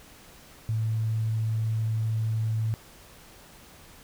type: tone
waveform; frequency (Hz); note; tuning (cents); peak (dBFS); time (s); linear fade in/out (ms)
sine; 110.9; A2; +14; -24; 0.69-2.74; 0
effects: pink hiss -51 dBFS RMS until 4.03 s